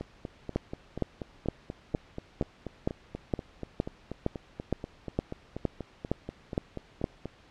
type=two click trains; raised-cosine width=2 ms; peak=-13 / -22 dBFS; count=15 / 31; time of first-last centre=0.56-7.041 / 0.01-7.256 s; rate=2.16 / 4.14 Hz; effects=pink hiss -57 dBFS RMS until 7.5 s + low-pass 4000 Hz 12 dB/octave